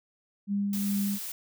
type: tone with tremolo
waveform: sine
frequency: 201.3 Hz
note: G3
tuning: 46 cents sharp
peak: -25 dBFS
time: 0.47-1.19 s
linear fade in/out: 50 ms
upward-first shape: sine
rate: 2.5 Hz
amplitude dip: 25%
type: noise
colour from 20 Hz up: blue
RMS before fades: -37 dBFS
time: 0.73-1.32 s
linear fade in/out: 2 ms
effects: none